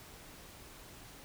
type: silence
effects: pink hiss -53 dBFS RMS until 1.24 s